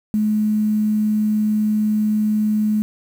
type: tone with quantisation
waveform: sine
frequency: 213.2 Hz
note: G#3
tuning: 46 cents sharp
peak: -15 dBFS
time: 0.14-2.82 s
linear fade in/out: 0 ms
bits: 7
effects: none